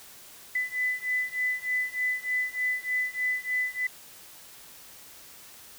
sine beating tone pair, 2000 / 2003.3 Hz, B6 / B6, +21 / +24 cents, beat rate 3.3 Hz, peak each -29 / -30 dBFS, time 0.55-3.87 s, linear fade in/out 5 ms, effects white hiss -49 dBFS RMS until 5.78 s

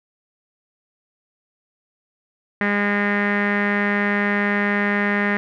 sawtooth tone with low-pass filter, 204.1 Hz, G#3, 30 cents flat, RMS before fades -20 dBFS, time 2.61-5.37 s, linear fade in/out 0 ms, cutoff 1900 Hz, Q 7.6, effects none

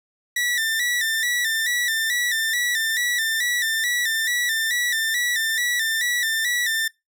sawtooth tone with vibrato, 1864.7 Hz, A#6, in tune, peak -17 dBFS, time 0.36-6.88 s, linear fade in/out 5 ms, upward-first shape square, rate 2.3 Hz, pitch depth 71 cents each way, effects noise-tail reverb RT60 0.2 s tail -23 dB re dry

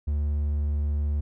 triangle tone, 73.42 Hz, D2, in tune, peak -21 dBFS, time 0.07-1.21 s, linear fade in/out 10 ms, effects none

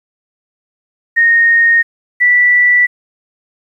sine tone pair in turn, 1854 / 1964.2 Hz, A#6 / B6, -10 / -10 cents, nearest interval minor second, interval 100 cents, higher second, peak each -6 dBFS, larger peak neither, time 1.16-1.83 / 2.2-2.87 s, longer neither, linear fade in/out 20 ms, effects 8-bit

